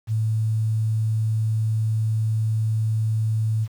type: tone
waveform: sine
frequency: 110 Hz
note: A2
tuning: in tune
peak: -19 dBFS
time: 0.07-3.68 s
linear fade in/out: 50 ms
effects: 8-bit